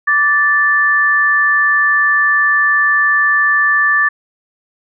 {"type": "tone pair together", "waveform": "sine", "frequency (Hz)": [1168.6, 1760], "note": ["D6", "A6"], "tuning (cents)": [-9, 0], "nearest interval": "perfect fifth", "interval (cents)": 709, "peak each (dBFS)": [-16, -10], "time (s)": [0.07, 4.09], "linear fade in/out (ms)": 10, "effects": []}